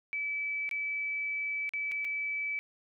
sine tone with dropouts, 2302 Hz, D7, 35 cents flat, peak -31 dBFS, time 0.13-2.59 s, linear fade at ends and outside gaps 0 ms, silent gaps 0.691-0.712 / 1.692-1.736 / 1.915-1.919 / 2.046-2.05 s, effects none

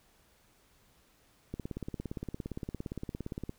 click train, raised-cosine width 3 ms, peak -24 dBFS, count 35, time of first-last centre 1.54-3.494 s, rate 17.4 Hz, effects pink hiss -66 dBFS RMS until 3.58 s

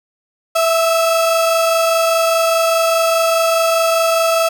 35% pulse tone pair together, 660 / 1295.1 Hz, E5 / E6, +2 / -31 cents, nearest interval octave, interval 1167 cents, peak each -11 / -20 dBFS, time 0.55-4.49 s, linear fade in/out 10 ms, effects none

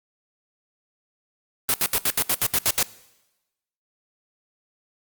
white noise bursts, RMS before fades -20 dBFS, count 10, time 1.69-2.828 s, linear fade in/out 0 ms, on 49 ms, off 72 ms, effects noise-tail reverb RT60 1.0 s tail -20 dB re dry + Opus 32 kbps

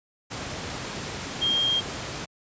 sine tone in noise, 3214 Hz, G7, 43 cents sharp, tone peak -21 dBFS, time 1.41-1.81 s, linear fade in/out 20 ms, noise pink, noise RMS -33 dBFS, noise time 0.3-2.26 s, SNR +9 dB, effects high-pass 80 Hz 12 dB/octave + resampled to 16000 Hz

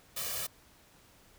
white noise with comb filter, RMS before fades -36 dBFS, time 0.16-0.47 s, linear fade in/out 10 ms, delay 1.7 ms, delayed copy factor +0.85, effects pink hiss -61 dBFS RMS until 1.38 s

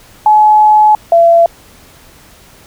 sine tone pair in turn, 852 / 676.2 Hz, G#5 / E5, +44 / +44 cents, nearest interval major third, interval 400 cents, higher first, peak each -3 dBFS, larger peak neither, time 0.26-0.95 / 1.12-1.46 s, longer first, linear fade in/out 2 ms, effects pink hiss -41 dBFS RMS until 2.66 s

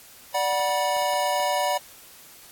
square chord, B minor, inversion first, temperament equal with one note detuned, 587.3 / 740 / 969.1 Hz, D5 / F#5 / B5, 0 / 0 / -33 cents, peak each -27 dBFS, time 0.34-1.78 s, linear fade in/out 10 ms
clicks, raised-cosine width 0.5 ms, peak -28 dBFS, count 7, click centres 0.529 / 0.598 / 0.693 / 0.967 / 1.022 / 1.137 / 1.4 s
effects white hiss -48 dBFS RMS until 2.51 s + AAC 64 kbps

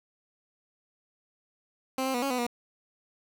15% pulse tone with pitch steps, 262.4 / 264.5 / 243.4 / 275.5 / 250.2 / 240 Hz, C4 / C4 / B3 / C#4 / B3 / B3, +5 / +19 / -25 / -11 / +23 / -49 cents, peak -21 dBFS, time 1.98-2.466 s, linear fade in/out 2 ms, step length 81 ms, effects none

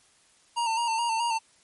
square tone with vibrato, 920 Hz, A#5, 23 cents flat, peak -25 dBFS, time 0.56-1.39 s, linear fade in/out 20 ms, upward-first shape square, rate 4.7 Hz, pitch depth 43 cents each way, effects white hiss -61 dBFS RMS until 1.63 s + MP3 48 kbps

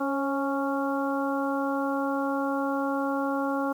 harmonic tone with a mistuned harmonic, 277.2 Hz, C#4, in tune, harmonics 1 / 2 / 3 / 4 / 5, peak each -28 / -31 / -33 / -34 / -35 dBFS, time 0-3.73 s, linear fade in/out 10 ms, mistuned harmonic 2, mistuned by -29 cents, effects 9-bit

